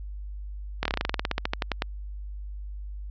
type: slowing click train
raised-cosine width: 0.3 ms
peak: -9 dBFS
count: 19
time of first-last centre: 0.83-1.821 s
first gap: 24 ms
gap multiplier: 1.09
effects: added 50 Hz sine -34 dBFS peak until 3.1 s + resampled to 16000 Hz